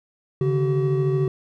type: tone cluster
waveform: triangle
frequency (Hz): 140.9 / 154.4 / 379.6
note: C#3 / D#3 / F#4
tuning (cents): +29 / -13 / +44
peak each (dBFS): -19 / -28 / -20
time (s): 0.41-1.28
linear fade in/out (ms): 2
effects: none